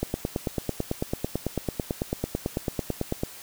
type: click train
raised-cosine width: 2 ms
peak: -12 dBFS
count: 30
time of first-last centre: 0.03-3.234 s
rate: 9.05 Hz
effects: white hiss -44 dBFS RMS until 3.42 s